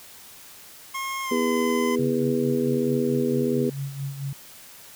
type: tone with pitch glide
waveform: 25% pulse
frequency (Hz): 1076 to 1022.1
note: C6 to C6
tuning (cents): +48 to -41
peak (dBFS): -24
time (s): 0.94-1.96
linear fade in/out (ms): 10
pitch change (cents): -89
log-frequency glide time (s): 1.23-1.36
type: harmonic tone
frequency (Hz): 81.5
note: E2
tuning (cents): -19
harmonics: 3 / 4 / 5 / 6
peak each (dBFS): -24 / -31 / -25 / -29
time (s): 1.31-3.7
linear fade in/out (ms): 5
type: tone with tremolo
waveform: sine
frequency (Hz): 138.59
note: C#3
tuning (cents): 0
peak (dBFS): -26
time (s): 1.99-4.33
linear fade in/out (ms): 2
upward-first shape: sine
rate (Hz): 4.5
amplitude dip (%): 65
effects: white hiss -46 dBFS RMS until 4.95 s